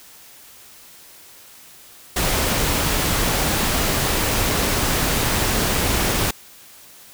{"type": "noise", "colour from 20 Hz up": "pink", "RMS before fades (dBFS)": -20, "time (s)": [2.16, 6.31], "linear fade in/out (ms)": 5, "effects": ["white hiss -45 dBFS RMS until 7.13 s"]}